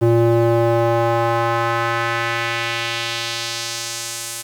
square tone with band-pass filter sweep, 116.54 Hz, A#2, in tune, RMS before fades -19 dBFS, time 0.01-4.43 s, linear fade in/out 20 ms, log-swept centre 330 to 9400 Hz, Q 1.3, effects 7-bit

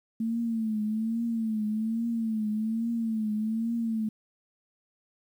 sine tone with vibrato, 222.5 Hz, A3, 20 cents sharp, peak -26 dBFS, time 0.2-4.09 s, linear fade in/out 5 ms, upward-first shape triangle, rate 1.2 Hz, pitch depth 92 cents each way, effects 10-bit

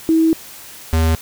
sine / square tone pair in turn, 323.1 / 80.78 Hz, E4 / E2, -35 / -35 cents, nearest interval 2 octaves, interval 2400 cents, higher first, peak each -10 / -13 dBFS, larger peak first, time 0.09-0.33 / 0.93-1.15 s, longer first, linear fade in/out 0 ms, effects white hiss -37 dBFS RMS until 1.21 s

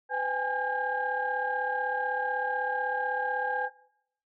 sine tone cluster, 504 / 801 / 837 / 1611 Hz, B4 / G5 / G#5 / G6, +35 / +37 / +13 / +47 cents, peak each -34 / -34 / -31 / -32 dBFS, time 0.09-3.7 s, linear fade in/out 50 ms, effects noise-tail reverb RT60 0.7 s tail -19 dB re dry + tanh soft clip ceiling -17 dBFS

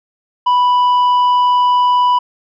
triangle tone with tanh clipping, 987.8 Hz, B5, in tune, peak -10 dBFS, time 0.46-2.19 s, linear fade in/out 10 ms, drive 9 dB, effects none

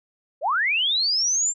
sine linear sweep, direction up, 490.8 to 7459 Hz, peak -19 dBFS, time 0.41-1.54 s, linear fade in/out 50 ms, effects none

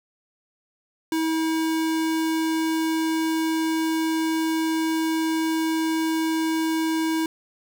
square tone, 321.3 Hz, E4, 44 cents flat, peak -22 dBFS, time 1.12-7.26 s, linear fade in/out 2 ms, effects none

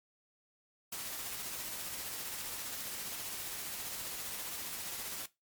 white noise with tremolo, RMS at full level -40 dBFS, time 0.92-5.26 s, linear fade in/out 5 ms, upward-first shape sine, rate 15 Hz, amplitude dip 25%, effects noise-tail reverb RT60 0.2 s tail -18 dB re dry + MP3 96 kbps

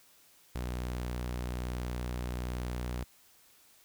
sawtooth tone, 61.2 Hz, B1, 15 cents flat, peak -30 dBFS, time 0.55-3.04 s, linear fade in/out 5 ms, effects white hiss -62 dBFS RMS until 3.84 s

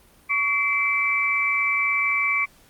sine tone cluster, 1129 / 2078 / 2315 Hz, C#6 / C7 / D7, +31 / -12 / -25 cents, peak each -27 / -26 / -21 dBFS, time 0.29-2.46 s, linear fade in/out 20 ms, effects pink hiss -55 dBFS RMS until 2.69 s + Opus 32 kbps

